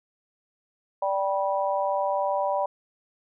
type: harmonic tone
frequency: 195.2 Hz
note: G3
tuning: 7 cents flat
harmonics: 3 / 4 / 5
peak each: -26 / -28 / -28 dBFS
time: 1.02-2.66 s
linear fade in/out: 5 ms
effects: none